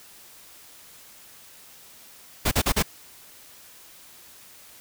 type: noise bursts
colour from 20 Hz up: pink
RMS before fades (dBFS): -21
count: 4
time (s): 2.45-2.827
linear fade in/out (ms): 10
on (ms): 65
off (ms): 39
effects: white hiss -49 dBFS RMS until 4.8 s